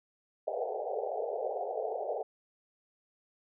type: band-pass noise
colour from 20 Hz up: pink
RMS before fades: -35 dBFS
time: 0.47-2.23 s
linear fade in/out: 10 ms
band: 410 to 800 Hz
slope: 96 dB/octave
effects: none